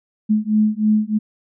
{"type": "beating tone pair", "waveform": "sine", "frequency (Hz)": [212.4, 215.6], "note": ["G#3", "A3"], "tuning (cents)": [39, -35], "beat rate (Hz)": 3.2, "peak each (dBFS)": -17, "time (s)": [0.29, 1.19], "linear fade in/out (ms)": 20, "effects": []}